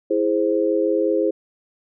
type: chord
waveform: sine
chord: E augmented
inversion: none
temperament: equal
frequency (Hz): 329.6 / 415.3 / 523.3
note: E4 / G#4 / B#4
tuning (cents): 0 / 0 / 0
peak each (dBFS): -21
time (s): 0.1-1.31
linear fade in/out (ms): 10
effects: none